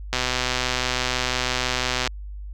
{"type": "click train", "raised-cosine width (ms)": 0.2, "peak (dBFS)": -5, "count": 246, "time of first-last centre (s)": [0.13, 2.074], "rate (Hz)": 126, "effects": ["added 50 Hz sine -32 dBFS peak until 2.53 s"]}